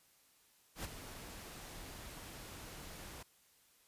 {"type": "noise with ADSR envelope", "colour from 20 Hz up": "pink", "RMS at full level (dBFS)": -41, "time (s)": [0.75, 3.23], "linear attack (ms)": 95, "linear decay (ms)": 16, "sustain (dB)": -9, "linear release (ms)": 7, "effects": ["white hiss -69 dBFS RMS until 3.87 s", "resampled to 32000 Hz"]}